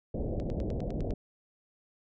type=low-pass noise; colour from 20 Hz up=pink; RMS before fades=-33 dBFS; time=0.14-1.14 s; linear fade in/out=5 ms; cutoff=650 Hz; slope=48 dB/octave
type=click train; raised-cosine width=0.2 ms; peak=-32 dBFS; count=8; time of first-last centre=0.4-1.107 s; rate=9.9 Hz
effects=none